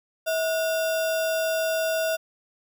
sine tone with sample-and-hold, 646 Hz, E5, 35 cents flat, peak -22 dBFS, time 0.26-2.17 s, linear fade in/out 20 ms, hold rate 2100 Hz, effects none

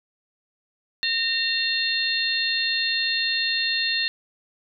sine tone cluster, 1835 / 2739 / 3632 / 4228 Hz, A#6 / F7 / A#7 / C8, -28 / -34 / -46 / +17 cents, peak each -27 / -29 / -27 / -25 dBFS, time 1.03-4.08 s, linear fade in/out 0 ms, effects none

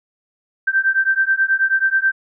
sine beating tone pair, 1559 / 1568.3 Hz, G6 / G6, -10 / 0 cents, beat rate 9.3 Hz, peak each -17 dBFS, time 0.67-2.12 s, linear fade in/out 10 ms, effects none

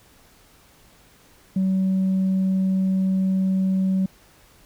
sine tone, 189.5 Hz, F#3, 42 cents sharp, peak -16 dBFS, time 1.56-4.06 s, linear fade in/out 5 ms, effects tanh soft clip ceiling -16 dBFS + pink hiss -54 dBFS RMS until 4.65 s

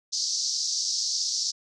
white band-pass noise, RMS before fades -28 dBFS, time 0.12-1.52 s, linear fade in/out 20 ms, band 4500 to 6100 Hz, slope 48 dB/octave, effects none

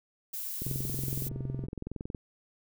violet noise, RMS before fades -37 dBFS, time 0.33-1.29 s, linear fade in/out 10 ms
click train, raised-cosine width 3 ms, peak -24 dBFS, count 34, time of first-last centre 0.62-2.148 s, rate 21.6 Hz
triangle tone, 132.1 Hz, C3, 17 cents sharp, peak -33 dBFS, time 0.65-1.67 s, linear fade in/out 20 ms
effects none

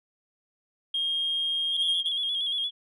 sine tone, 3233 Hz, G#7, 47 cents flat, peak -24 dBFS, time 0.94-2.09 s, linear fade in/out 5 ms
sine tone with vibrato, 3321 Hz, G#7, 1 cent flat, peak -25 dBFS, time 1.71-2.71 s, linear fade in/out 50 ms, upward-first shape square, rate 8.6 Hz, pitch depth 43 cents each way
effects tanh soft clip ceiling -20 dBFS

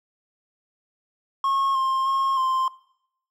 triangle tone with pitch steps, 1088 / 1061 / 1078 / 1047 Hz, C#6 / C6 / C#6 / C6, -33 / +24 / -49 / +1 cents, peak -18 dBFS, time 1.44-2.68 s, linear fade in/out 2 ms, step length 310 ms, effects noise-tail reverb RT60 0.7 s tail -20 dB re dry

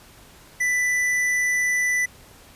sine tone with hard clipping, 1986 Hz, B6, 9 cents sharp, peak -21 dBFS, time 0.6-2.06 s, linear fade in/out 10 ms, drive 10 dB, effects pink hiss -49 dBFS RMS until 2.55 s + resampled to 32000 Hz

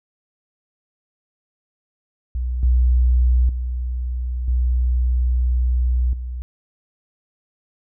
sine tone with level steps, 61.74 Hz, B1, in tune, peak -20 / -12 / -21 / -15 / -25 dBFS, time 2.35-6.42 s, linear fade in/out 0 ms, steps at 2.63 / 3.49 / 4.48 / 6.13 s, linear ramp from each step 2 ms, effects none

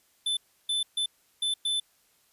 square tone bursts at uneven times, 3520 Hz, A7, in tune, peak -26 dBFS, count 5, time 0.26-0.37 / 0.69-0.83 / 0.97-1.06 / 1.42-1.54 / 1.65-1.8 s, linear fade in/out 5 ms, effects white hiss -66 dBFS RMS until 2.32 s + resampled to 32000 Hz

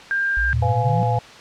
sine tone, 1596 Hz, G6, 31 cents sharp, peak -18 dBFS, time 0.11-0.53 s, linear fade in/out 0 ms
sine exponential sweep, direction up, 51.91 to 185 Hz, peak -21 dBFS, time 0.37-1.03 s, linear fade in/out 0 ms
sine tone with vibrato, 116.54 Hz, A#2, in tune, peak -19 dBFS, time 0.53-1.19 s, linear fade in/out 5 ms, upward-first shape square, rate 18 Hz, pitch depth 28 cents each way
sine chord, F diminished, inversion second, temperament just, 502.9 / 698.5 / 838.1 Hz, Cb5 / F5 / Ab5, +31 / 0 / +16 cents, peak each -26 / -25 / -23 dBFS, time 0.62-1.19 s, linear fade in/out 5 ms
effects white hiss -41 dBFS RMS until 1.4 s + low-pass 4000 Hz 12 dB/octave

